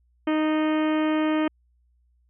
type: harmonic tone with a mistuned harmonic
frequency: 310 Hz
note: D#4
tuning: 6 cents flat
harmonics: 1 / 2 / 3 / 4 / 5 / 6 / 7 / 8 / 9 / 10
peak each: -21 / -29 / -34 / -34 / -40 / -38 / -40 / -41 / -46 / -42 dBFS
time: 0.27-1.48 s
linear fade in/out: 5 ms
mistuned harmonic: 6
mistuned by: -18 cents
effects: added 60 Hz sine -61 dBFS peak until 2.29 s